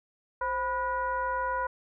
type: tone with frequency modulation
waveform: sine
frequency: 987.8 Hz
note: B5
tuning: in tune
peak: -27 dBFS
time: 0.41-1.67 s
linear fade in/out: 5 ms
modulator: 464 Hz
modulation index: 0.95
effects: none